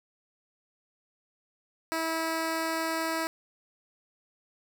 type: tone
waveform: 10% pulse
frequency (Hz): 324.7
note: E4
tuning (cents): -26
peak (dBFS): -20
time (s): 1.92-3.27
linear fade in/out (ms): 0
effects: none